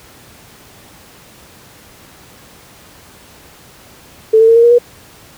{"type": "tone with pitch steps", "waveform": "sine", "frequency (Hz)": [440.8, 448.8, 456.9, 465.1, 473.5, 482.1], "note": ["A4", "A4", "A#4", "A#4", "A#4", "B4"], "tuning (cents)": [3, 34, -35, -4, 27, -42], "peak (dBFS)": -4, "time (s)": [4.33, 4.786], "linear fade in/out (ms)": 10, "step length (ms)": 76, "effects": ["pink hiss -41 dBFS RMS until 5.37 s", "high-pass 60 Hz 12 dB/octave"]}